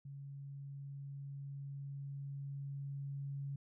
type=tone with level ramp; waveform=sine; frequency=139.5 Hz; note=C#3; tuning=11 cents sharp; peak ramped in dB=-46 to -39 dBFS; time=0.05-3.56 s; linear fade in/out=5 ms; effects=none